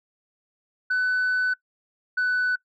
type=tone pair in turn; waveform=sine; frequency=1500 / 1493.9 Hz; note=F#6 / F#6; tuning=+23 / +16 cents; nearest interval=unison; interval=7 cents; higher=first; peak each=-18 dBFS; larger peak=neither; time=0.9-1.54 / 2.17-2.56 s; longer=first; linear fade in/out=10 ms; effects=noise-tail reverb RT60 0.1 s tail -23 dB re dry + tanh soft clip ceiling -19 dBFS